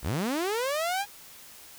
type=linear sweep; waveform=sawtooth; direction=up; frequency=45.11 to 830.6 Hz; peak=-23 dBFS; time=0.02-1.06 s; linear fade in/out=50 ms; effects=white hiss -49 dBFS RMS until 1.78 s